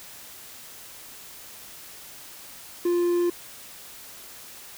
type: tone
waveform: triangle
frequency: 349.2 Hz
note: F4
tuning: in tune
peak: -18 dBFS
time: 2.85-3.3 s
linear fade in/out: 5 ms
effects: white hiss -44 dBFS RMS until 4.77 s